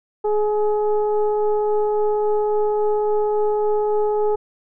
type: tone with frequency modulation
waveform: sine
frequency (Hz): 421.2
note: G#4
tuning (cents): +24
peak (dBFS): -16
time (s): 0.24-4.36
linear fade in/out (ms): 10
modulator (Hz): 423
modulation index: 0.77
effects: none